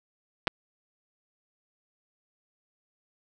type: clicks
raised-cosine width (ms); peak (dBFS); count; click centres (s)
0.3; -9; 2; 0.472 / 0.478
effects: none